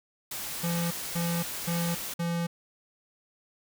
white noise, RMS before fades -36 dBFS, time 0.31-2.14 s, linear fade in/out 5 ms
square tone bursts, 170.2 Hz, F3, 44 cents flat, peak -28 dBFS, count 4, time 0.63-2.47 s, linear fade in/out 10 ms, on 280 ms, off 240 ms
effects none

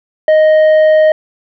sine tone with tanh clipping, 622.3 Hz, D#5, in tune, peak -6 dBFS, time 0.28-1.12 s, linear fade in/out 2 ms, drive 6 dB, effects none

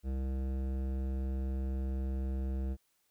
triangle tone with hard clipping, 66 Hz, C2, 16 cents sharp, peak -34 dBFS, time 0.03-2.77 s, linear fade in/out 50 ms, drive 18 dB, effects white hiss -75 dBFS RMS until 3.1 s

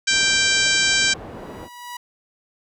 harmonic tone, 784 Hz, G5, in tune, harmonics 2 / 3 / 4 / 5 / 6 / 7 / 8 / 9 / 10, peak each -21 / -23 / -24 / -25 / -26 / -26 / -27 / -28 / -28 dBFS, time 0.07-1.14 s, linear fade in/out 10 ms
white low-pass noise, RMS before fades -36 dBFS, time 0.09-1.69 s, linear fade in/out 50 ms, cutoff 640 Hz, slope 12 dB/octave
sawtooth tone with exponential growth, 972 Hz, B5, 28 cents flat, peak -26 dBFS, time 0.95-1.97 s, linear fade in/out 5 ms, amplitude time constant 220 ms
effects none

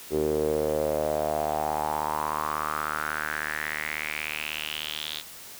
sawtooth tone with band-pass filter sweep, 76.4 Hz, D#2, 31 cents flat, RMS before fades -29 dBFS, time 0.1-5.23 s, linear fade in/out 50 ms, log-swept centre 390 to 3700 Hz, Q 5.5, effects white hiss -44 dBFS RMS until 5.59 s

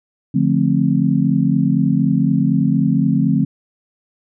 sine chord, D minor seventh, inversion none, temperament just, 146.83 / 176.2 / 220.2 / 264.3 Hz, D3 / F3 / A3 / C4, 0 / +16 / +2 / +18 cents, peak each -18 dBFS, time 0.34-3.45 s, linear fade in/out 10 ms, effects none

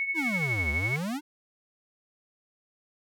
sine tone with tremolo, 2208 Hz, C#7, 7 cents flat, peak -24 dBFS, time 0-0.96 s, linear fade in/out 0 ms, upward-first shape triangle, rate 12 Hz, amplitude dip 70%
square exponential two-way sweep, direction down then up, 347 to 69.3 to 313.7 Hz, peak -30 dBFS, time 0.14-1.21 s, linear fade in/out 50 ms, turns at 0.71 s
effects none

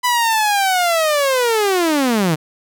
sawtooth linear sweep, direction down, 1000 to 146.83 Hz, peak -10 dBFS, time 0.03-2.36 s, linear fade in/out 20 ms, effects none

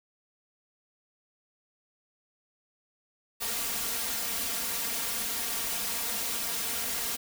white noise with comb filter, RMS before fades -32 dBFS, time 3.4-7.17 s, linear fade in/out 20 ms, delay 4.3 ms, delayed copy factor +1, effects none

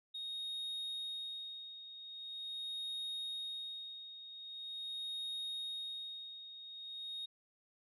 sine tone with tremolo, 3729 Hz, A#7, in tune, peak -36 dBFS, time 0.14-7.26 s, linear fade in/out 10 ms, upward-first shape sine, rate 0.43 Hz, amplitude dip 75%, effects tanh soft clip ceiling -38 dBFS

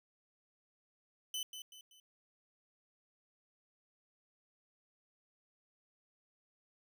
sawtooth tone with echo, 3026 Hz, F#7, 38 cents sharp, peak -34 dBFS, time 1.34-1.43 s, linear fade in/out 2 ms, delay 190 ms, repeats 3, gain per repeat -8 dB, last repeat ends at 2 s, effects none

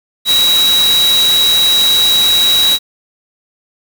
sine tone in noise, 3866 Hz, B7, 38 cents flat, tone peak -8 dBFS, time 0.25-2.79 s, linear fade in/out 50 ms, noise white, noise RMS -18 dBFS, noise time 0.25-2.79 s, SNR +7 dB, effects none

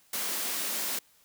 white high-pass noise, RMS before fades -32 dBFS, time 0.13-0.99 s, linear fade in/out 5 ms, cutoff 180 Hz, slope 96 dB/octave, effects white hiss -63 dBFS RMS until 1.24 s

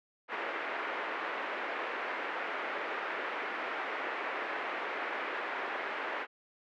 white band-pass noise, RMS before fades -37 dBFS, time 0.28-6.27 s, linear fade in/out 50 ms, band 330 to 2100 Hz, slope 24 dB/octave, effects none

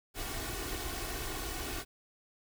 pink noise with comb filter, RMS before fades -38 dBFS, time 0.14-1.85 s, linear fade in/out 50 ms, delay 2.7 ms, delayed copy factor +0.65, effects none

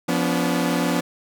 sawtooth chord, B diminished, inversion second, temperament equal with one note detuned, 174.61 / 246.9 / 286.5 Hz, F3 / B3 / D4, 0 / 0 / -43 cents, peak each -20 dBFS, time 0.08-1.01 s, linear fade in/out 10 ms, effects none

